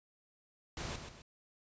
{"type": "noise with echo", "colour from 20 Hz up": "pink", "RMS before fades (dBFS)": -41, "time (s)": [0.77, 0.96], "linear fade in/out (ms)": 2, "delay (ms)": 130, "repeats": 2, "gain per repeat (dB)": -7, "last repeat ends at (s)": 1.22, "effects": ["resampled to 16000 Hz"]}